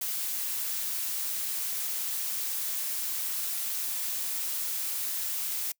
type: noise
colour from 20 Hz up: blue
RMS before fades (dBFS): -32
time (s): 0.01-5.72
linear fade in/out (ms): 5
effects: noise-tail reverb RT60 0.1 s tail -25 dB re dry